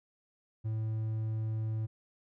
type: tone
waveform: triangle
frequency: 110 Hz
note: A2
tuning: in tune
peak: -29 dBFS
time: 0.64-1.87 s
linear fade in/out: 20 ms
effects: none